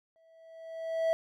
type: tone with exponential growth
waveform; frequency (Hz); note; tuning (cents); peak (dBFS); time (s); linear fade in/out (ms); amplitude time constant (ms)
triangle; 653; E5; -17; -21; 0.16-1.13; 0; 210
effects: none

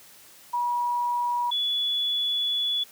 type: tone pair in turn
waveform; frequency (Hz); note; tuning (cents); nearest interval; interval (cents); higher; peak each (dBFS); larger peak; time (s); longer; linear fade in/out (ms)
sine; 965 / 3419; B5 / G#7; -40 / +50; octave + minor seventh; 2190; second; -23 / -23; neither; 0.53-1.51 / 1.51-2.84; second; 10
effects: white hiss -51 dBFS RMS until 2.91 s + high-pass 100 Hz 12 dB/octave

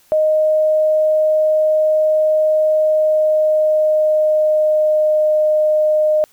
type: tone with pitch glide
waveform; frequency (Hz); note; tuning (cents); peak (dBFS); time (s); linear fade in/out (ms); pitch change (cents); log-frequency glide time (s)
sine; 620 to 613.9; D#5 to D#5; -6 to -23; -11; 0.12-6.24; 0; -17; 2.74-5.31
effects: white hiss -53 dBFS RMS until 6.32 s

